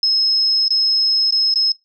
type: tone with dropouts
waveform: sine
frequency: 5170 Hz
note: E8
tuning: 34 cents flat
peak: -12 dBFS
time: 0.03-1.72 s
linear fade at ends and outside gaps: 2 ms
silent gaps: 0.682-0.705 / 1.308-1.323 / 1.54-1.557 s
effects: noise-tail reverb RT60 0.2 s tail -24 dB re dry